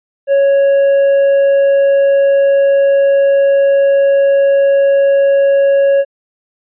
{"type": "tone", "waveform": "triangle", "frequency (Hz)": 554.4, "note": "C#5", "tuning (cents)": 0, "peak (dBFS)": -5, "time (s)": [0.27, 6.05], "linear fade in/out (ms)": 50, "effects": ["resampled to 8000 Hz"]}